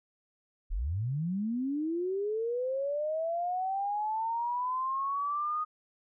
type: linear sweep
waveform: sine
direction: up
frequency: 32.17 to 1244.5 Hz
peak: -29 dBFS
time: 0.7-5.65 s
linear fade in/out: 20 ms
effects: none